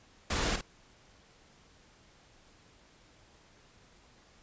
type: noise with echo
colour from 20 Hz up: pink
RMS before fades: -31 dBFS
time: 0.3-0.56 s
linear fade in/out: 5 ms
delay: 52 ms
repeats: 1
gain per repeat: -8 dB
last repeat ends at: 0.612 s
effects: pink hiss -61 dBFS RMS until 4.42 s + resampled to 16000 Hz

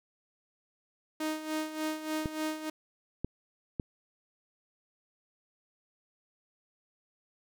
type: tone with tremolo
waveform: sawtooth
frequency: 311.1 Hz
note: D#4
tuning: in tune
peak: -26 dBFS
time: 1.2-2.7 s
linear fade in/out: 5 ms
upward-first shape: sine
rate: 3.4 Hz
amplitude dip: 70%
type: clicks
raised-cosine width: 3 ms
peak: -19 dBFS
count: 3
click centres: 2.258 / 3.246 / 3.798 s
effects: none

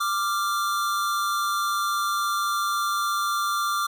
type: tone pair together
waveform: square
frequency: 1181 / 1384.6 Hz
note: D6 / F6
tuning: +9 / -15 cents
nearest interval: minor third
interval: 276 cents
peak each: -25 / -29 dBFS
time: 0-3.87 s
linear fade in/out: 10 ms
effects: none

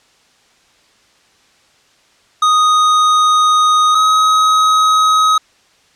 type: tone pair in turn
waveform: square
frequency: 1244 / 1267.2 Hz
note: D#6 / D#6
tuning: -1 / +31 cents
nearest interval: unison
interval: 32 cents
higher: second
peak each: -9 dBFS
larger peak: neither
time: 2.42-3.95 / 3.95-5.38 s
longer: first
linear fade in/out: 5 ms
effects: white hiss -52 dBFS RMS until 5.95 s + low-pass 6000 Hz 12 dB/octave

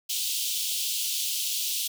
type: high-pass noise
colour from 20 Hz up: pink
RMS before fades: -29 dBFS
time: 0.09-1.88 s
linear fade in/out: 10 ms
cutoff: 2900 Hz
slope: 48 dB/octave
effects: none

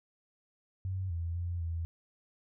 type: tone with pitch steps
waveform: sine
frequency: 94.2 / 84.2 / 86.9 / 83.2 Hz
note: F#2 / E2 / F2 / E2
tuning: +32 / +37 / -8 / +17 cents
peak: -32 dBFS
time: 0.85-1.85 s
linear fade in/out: 0 ms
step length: 250 ms
effects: none

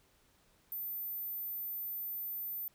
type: tone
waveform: sine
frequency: 14080 Hz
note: A9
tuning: in tune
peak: -37 dBFS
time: 0.72-2.68 s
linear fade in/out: 0 ms
effects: pink hiss -69 dBFS RMS until 2.74 s

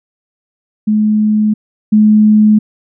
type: tone pair in turn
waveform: sine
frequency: 213.2 / 213.2 Hz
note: G#3 / G#3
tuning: +46 / +46 cents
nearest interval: unison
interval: 0 cents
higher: neither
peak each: -8 / -4 dBFS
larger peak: second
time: 0.87-1.54 / 1.92-2.59 s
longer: neither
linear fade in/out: 10 ms
effects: none

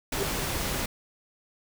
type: noise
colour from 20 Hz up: pink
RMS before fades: -30 dBFS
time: 0.12-0.86 s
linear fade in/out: 5 ms
type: tone with exponential growth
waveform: sine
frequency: 398 Hz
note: G4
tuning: 26 cents sharp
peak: -22 dBFS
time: 0.16-0.23 s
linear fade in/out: 2 ms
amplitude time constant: 15 ms
effects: none

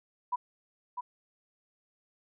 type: tone with echo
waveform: sine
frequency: 985 Hz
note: B5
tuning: 5 cents flat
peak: -27 dBFS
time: 0.32-0.36 s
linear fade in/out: 10 ms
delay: 650 ms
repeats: 1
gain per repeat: -6 dB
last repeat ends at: 1.01 s
effects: none

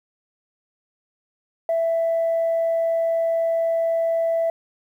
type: tone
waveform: sine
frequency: 662 Hz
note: E5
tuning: 7 cents sharp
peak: -17 dBFS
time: 1.69-4.5 s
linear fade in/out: 2 ms
effects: tanh soft clip ceiling -15 dBFS + 9-bit

